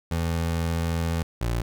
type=tone pair in turn; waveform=25% pulse; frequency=83.1 / 58.21 Hz; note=E2 / A#1; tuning=+15 / -2 cents; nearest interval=tritone; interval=617 cents; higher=first; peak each=-20 dBFS; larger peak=neither; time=0.11-1.23 / 1.41-1.62 s; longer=first; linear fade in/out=5 ms; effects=none